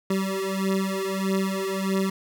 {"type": "beating tone pair", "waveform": "25% pulse", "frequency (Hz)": [191.7, 193.3], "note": ["G3", "G3"], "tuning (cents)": [-38, -24], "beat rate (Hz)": 1.6, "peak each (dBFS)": -23, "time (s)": [0.1, 2.1], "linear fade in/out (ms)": 5, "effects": []}